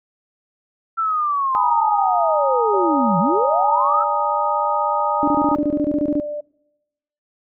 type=linear two-way sweep; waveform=sine; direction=down then up; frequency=1346 to 162.3 to 1346 Hz; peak=-17 dBFS; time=0.97-4.04 s; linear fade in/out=20 ms; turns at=3.19 s
type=chord; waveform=sine; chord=Ab suspended second; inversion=none; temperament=equal with one note detuned; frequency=830.6 / 927 / 1244.5 Hz; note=Ab5 / Bb5 / Eb6; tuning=0 / -10 / 0 cents; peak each=-22 dBFS; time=1.55-5.55 s; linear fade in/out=0 ms
type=tone with pitch glide; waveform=sine; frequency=570 to 592.1 Hz; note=C#5 to D5; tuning=+48 to +14 cents; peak=-24 dBFS; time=2.73-6.41 s; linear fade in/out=10 ms; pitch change=+66 cents; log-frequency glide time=3.11-4.47 s
type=tone bursts; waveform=sine; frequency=293.7 Hz; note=D4; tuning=in tune; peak=-16 dBFS; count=14; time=5.23-6.199 s; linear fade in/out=0 ms; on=46 ms; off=25 ms
effects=noise-tail reverb RT60 1.0 s tail -26 dB re dry